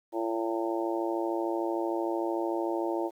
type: harmonic tone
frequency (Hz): 113.3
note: A#2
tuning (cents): -49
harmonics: 3 / 4 / 5 / 6 / 7 / 8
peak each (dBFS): -30 / -39 / -35 / -38 / -39 / -37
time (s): 0.12-3.11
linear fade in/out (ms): 50
effects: 10-bit